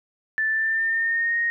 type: tone with pitch glide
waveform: sine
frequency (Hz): 1760 to 1864.7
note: A6 to A#6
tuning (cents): 0 to 0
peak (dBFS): -20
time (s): 0.38-1.5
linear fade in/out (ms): 0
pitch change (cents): +100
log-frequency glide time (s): 0.49-1.38
effects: none